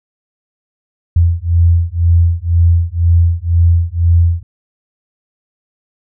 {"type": "beating tone pair", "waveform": "sine", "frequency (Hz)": [84.1, 86.1], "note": ["E2", "F2"], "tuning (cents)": [35, -24], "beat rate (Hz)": 2, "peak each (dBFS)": -11, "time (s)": [1.16, 4.43], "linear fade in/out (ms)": 5, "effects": []}